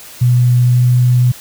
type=tone with pitch glide; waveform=sine; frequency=123.1 to 124.1 Hz; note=B2 to B2; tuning=-5 to +9 cents; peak=-7 dBFS; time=0.21-1.32 s; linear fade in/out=10 ms; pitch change=+14 cents; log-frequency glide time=0.54-0.92 s; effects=white hiss -35 dBFS RMS until 1.4 s